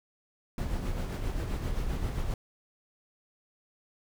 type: noise with tremolo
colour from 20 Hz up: brown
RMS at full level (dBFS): -30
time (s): 0.58-2.34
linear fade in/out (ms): 2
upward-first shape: sine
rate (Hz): 7.6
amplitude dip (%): 40
effects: none